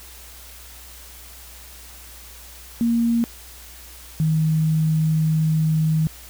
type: tone pair in turn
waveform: sine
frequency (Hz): 233.1 / 157.47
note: A#3 / D#3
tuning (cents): 0 / +21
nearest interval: perfect fifth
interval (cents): 679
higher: first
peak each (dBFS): -16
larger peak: neither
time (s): 2.81-3.24 / 4.2-6.07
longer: second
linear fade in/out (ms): 0
effects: added 60 Hz sine -44 dBFS peak until 6.29 s + white hiss -43 dBFS RMS until 6.29 s